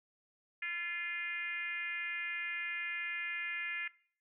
sine tone with frequency modulation, 2093 Hz, C7, in tune, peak -35 dBFS, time 0.62-3.88 s, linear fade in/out 5 ms, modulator 363 Hz, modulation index 1.3, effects noise-tail reverb RT60 0.5 s tail -21 dB re dry

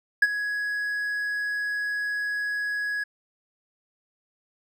triangle tone with ADSR envelope, 1671 Hz, G#6, 10 cents sharp, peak -10 dBFS, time 0.22-3.04 s, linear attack 6 ms, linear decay 37 ms, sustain -14 dB, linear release 10 ms, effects tanh soft clip ceiling -8 dBFS

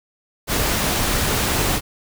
pink noise, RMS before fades -20 dBFS, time 0.47-1.81 s, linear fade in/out 50 ms, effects none

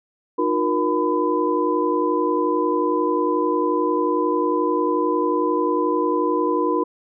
sine tone cluster, 308.2 / 359.4 / 473.8 / 1005 Hz, D#4 / F4 / A#4 / B5, -16 / +50 / +28 / +30 cents, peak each -23 dBFS, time 0.38-6.84 s, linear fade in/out 10 ms, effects none

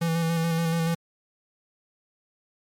square tone with vibrato, 165.6 Hz, E3, 8 cents sharp, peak -23 dBFS, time 0.01-0.95 s, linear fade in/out 10 ms, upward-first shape square, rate 7 Hz, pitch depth 21 cents each way, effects MP3 64 kbps

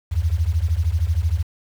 sine beating tone pair, 75.4 / 88.4 Hz, D2 / F2, +46 / +22 cents, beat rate 13 Hz, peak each -20 dBFS, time 0.11-1.43 s, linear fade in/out 20 ms, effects 7-bit

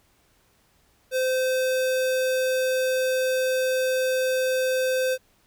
square tone, 516 Hz, C5, 24 cents flat, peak -22 dBFS, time 1.11-5.18 s, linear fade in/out 50 ms, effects pink hiss -63 dBFS RMS until 5.46 s

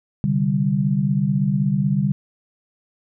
sine chord, C suspended second, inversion none, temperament equal, 130.81 / 146.83 / 196 Hz, C3 / D3 / G3, 0 / 0 / 0 cents, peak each -24 / -20 / -20 dBFS, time 0.24-2.12 s, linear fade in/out 0 ms, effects none

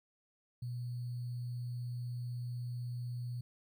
sine tone with sample-and-hold, 122 Hz, B2, 21 cents flat, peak -37 dBFS, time 0.62-3.41 s, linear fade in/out 5 ms, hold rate 4410 Hz, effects none

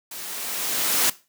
white noise with level ramp, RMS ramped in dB -36 to -19 dBFS, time 0.11-1.1 s, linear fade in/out 5 ms, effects noise-tail reverb RT60 0.3 s tail -18 dB re dry + high-pass 200 Hz 12 dB/octave

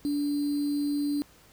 sine tone with sample-and-hold, 289.6 Hz, D4, 24 cents flat, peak -25 dBFS, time 0.05-1.22 s, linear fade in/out 0 ms, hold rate 4410 Hz, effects pink hiss -57 dBFS RMS until 1.52 s

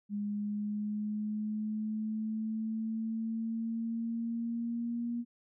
sine exponential sweep, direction up, 205 to 237.7 Hz, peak -32 dBFS, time 0.09-5.25 s, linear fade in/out 50 ms, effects none

